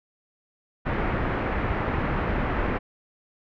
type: low-pass noise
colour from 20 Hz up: pink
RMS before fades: -26 dBFS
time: 0.85-2.79 s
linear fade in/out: 20 ms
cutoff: 2100 Hz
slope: 24 dB/octave
effects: none